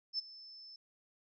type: tone with ADSR envelope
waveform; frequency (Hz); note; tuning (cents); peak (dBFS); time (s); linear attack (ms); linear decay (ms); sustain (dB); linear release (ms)
sine; 5270; E8; -1; -31; 0.13-0.76; 56; 17; -19; 3
effects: none